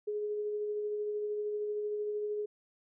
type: tone with tremolo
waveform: sine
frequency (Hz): 418.8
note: G#4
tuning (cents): +15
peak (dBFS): -31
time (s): 0.07-2.46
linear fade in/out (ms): 10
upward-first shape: sine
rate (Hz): 13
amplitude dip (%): 25
effects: none